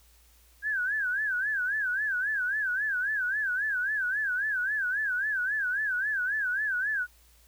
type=tone with vibrato; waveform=sine; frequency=1595 Hz; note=G6; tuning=30 cents sharp; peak=-26 dBFS; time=0.62-7.07 s; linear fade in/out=50 ms; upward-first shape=sine; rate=3.7 Hz; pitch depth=160 cents each way; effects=added 58 Hz sine -59 dBFS peak until 7.47 s + white hiss -62 dBFS RMS until 7.47 s